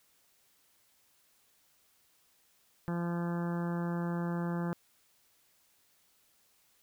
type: harmonic tone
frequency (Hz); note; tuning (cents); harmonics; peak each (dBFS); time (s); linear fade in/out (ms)
172; F3; -26; 1 / 2 / 3 / 4 / 5 / 6 / 7 / 8 / 9 / 10; -32 / -40 / -44 / -48 / -46 / -49 / -49 / -52 / -50 / -54; 2.88-4.73; 0
effects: white hiss -69 dBFS RMS until 6.82 s